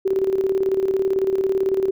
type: tone with tremolo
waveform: sine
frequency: 384.3 Hz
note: G4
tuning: 34 cents flat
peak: -15 dBFS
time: 0.05-1.91 s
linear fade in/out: 10 ms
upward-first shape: square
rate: 18 Hz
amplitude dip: 55%
effects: none